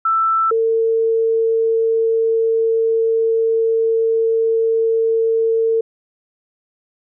sine tone pair in turn, 1327 / 451.6 Hz, E6 / A4, +11 / +45 cents, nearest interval octave + perfect fifth, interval 1866 cents, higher first, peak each -13 / -13 dBFS, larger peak neither, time 0.05-0.51 / 0.51-5.81 s, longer second, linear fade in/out 5 ms, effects none

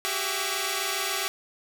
5% pulse tone cluster, 377.6 / 404.9 / 667 / 1141 Hz, F#4 / G#4 / E5 / C#6, +35 / -44 / +20 / +50 cents, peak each -21 dBFS, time 0.05-1.28 s, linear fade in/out 0 ms, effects none

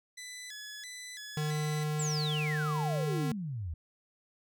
15% pulse tone with vibrato, 1841 Hz, A#6, 22 cents flat, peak -36 dBFS, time 0.17-1.84 s, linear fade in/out 10 ms, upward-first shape square, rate 1.5 Hz, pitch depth 140 cents each way
square tone, 151.8 Hz, D#3, 42 cents flat, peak -31 dBFS, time 1.37-3.32 s, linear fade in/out 2 ms
sine exponential sweep, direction down, 7902 to 74.1 Hz, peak -34 dBFS, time 1.99-3.74 s, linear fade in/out 5 ms
effects none

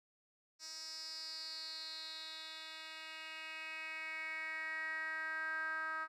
10% pulse tone with band-pass filter sweep, 317.2 Hz, D#4, 33 cents sharp, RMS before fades -44 dBFS, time 0.59-6.08 s, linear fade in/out 50 ms, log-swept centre 5800 to 1400 Hz, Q 5.8, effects none

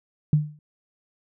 sine tone with exponential decay, 150.3 Hz, D3, 40 cents sharp, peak -12 dBFS, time 0.33-0.59 s, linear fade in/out 2 ms, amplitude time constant 55 ms, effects none

